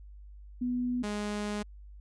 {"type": "tone pair in turn", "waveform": ["sine", "sawtooth"], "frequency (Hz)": [246.9, 207.9], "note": ["B3", "G#3"], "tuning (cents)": [0, 2], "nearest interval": "minor third", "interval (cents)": 298, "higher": "first", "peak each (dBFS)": -28, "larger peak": "neither", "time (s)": [[0.61, 1.03], [1.03, 1.63]], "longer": "second", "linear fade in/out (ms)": 10, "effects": ["added 50 Hz sine -46 dBFS peak until 2 s", "resampled to 22050 Hz"]}